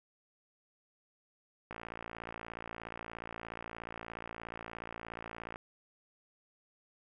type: click train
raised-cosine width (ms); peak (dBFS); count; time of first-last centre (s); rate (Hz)
0.5; -27; 220; 1.71-5.559; 56.9
effects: none